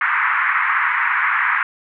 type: band-pass noise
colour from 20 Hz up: white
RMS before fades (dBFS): -18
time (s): 0.01-1.63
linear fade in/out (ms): 2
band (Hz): 1000 to 2100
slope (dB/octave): 48
effects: none